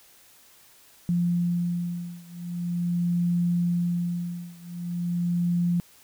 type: beating tone pair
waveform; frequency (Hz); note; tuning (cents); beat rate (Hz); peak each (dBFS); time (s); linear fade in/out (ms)
sine; 173.9 / 174.33; F3 / F3; -7 / -3; 0.43; -26 / -27; 1.09-5.8; 0
effects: white hiss -55 dBFS RMS until 6.03 s